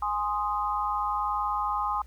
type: chord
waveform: sine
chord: Ab major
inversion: none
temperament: equal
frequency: 830.6 / 1046.5 / 1244.5 Hz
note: Ab5 / C6 / Eb6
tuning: 0 / 0 / 0 cents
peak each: -30 dBFS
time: 0.02-2.02 s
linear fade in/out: 5 ms
effects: added 60 Hz sine -45 dBFS peak until 2.06 s + pink hiss -62 dBFS RMS until 2.06 s